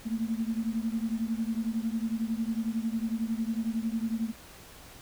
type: beating tone pair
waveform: sine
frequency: 221.6 / 232.6 Hz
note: A3 / A#3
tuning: +13 / -4 cents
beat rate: 11 Hz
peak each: -30 / -32 dBFS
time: 0.05-4.32 s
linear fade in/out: 20 ms
effects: pink hiss -50 dBFS RMS until 5.01 s